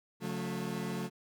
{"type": "chord", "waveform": "30% pulse", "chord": "F# minor", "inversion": "second", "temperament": "equal with one note detuned", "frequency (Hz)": [138.59, 180.25, 220], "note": ["C#3", "F#3", "A3"], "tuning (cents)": [0, -45, 0], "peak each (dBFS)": [-39, -35, -36], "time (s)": [0.2, 1.1], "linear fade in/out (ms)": 50, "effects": []}